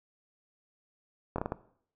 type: slowing click train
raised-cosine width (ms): 1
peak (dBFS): -17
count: 5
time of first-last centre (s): 1.36-1.521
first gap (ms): 23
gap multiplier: 1.39
effects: noise-tail reverb RT60 0.6 s tail -17 dB re dry